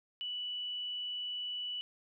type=tone; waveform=sine; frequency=2960 Hz; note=F#7; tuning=in tune; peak=-36 dBFS; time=0.21-1.81 s; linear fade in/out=0 ms; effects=none